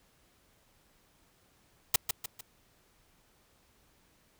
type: noise with echo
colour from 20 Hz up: white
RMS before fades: -23 dBFS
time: 1.94-1.96 s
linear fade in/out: 5 ms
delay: 150 ms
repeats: 3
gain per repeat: -7 dB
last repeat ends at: 2.41 s
effects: pink hiss -67 dBFS RMS until 4.39 s